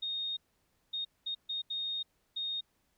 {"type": "tone bursts at uneven times", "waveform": "sine", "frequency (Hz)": 3704, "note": "A#7", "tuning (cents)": -12, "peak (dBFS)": -33, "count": 6, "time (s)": [[0.02, 0.37], [0.93, 1.05], [1.26, 1.35], [1.49, 1.62], [1.7, 2.03], [2.36, 2.61]], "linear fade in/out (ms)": 10, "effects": ["pink hiss -75 dBFS RMS until 2.97 s"]}